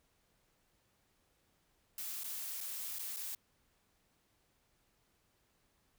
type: noise with dropouts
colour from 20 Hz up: blue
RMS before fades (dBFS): -42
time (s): 1.98-3.35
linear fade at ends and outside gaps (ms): 2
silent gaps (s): 2.235-2.242 / 2.606-2.61 / 2.986-2.992 / 3.163-3.168
effects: pink hiss -75 dBFS RMS until 5.98 s